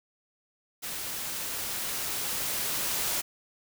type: noise with level ramp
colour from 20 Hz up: white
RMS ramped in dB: -36 to -29 dBFS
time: 0.82-3.22 s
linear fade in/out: 20 ms
effects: none